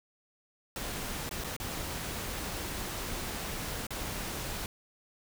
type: noise with dropouts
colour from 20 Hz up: pink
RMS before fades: -37 dBFS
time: 0.76-4.66 s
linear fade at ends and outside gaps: 1 ms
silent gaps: 1.292-1.311 / 1.439-1.444 / 1.565-1.6 / 3.868-3.906 s
effects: none